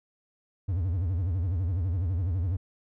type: tone with vibrato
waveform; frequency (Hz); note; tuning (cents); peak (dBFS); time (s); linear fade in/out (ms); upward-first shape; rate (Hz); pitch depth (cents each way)
triangle; 89.1; F2; +35; -23; 0.68-2.57; 10; sine; 12; 190
effects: none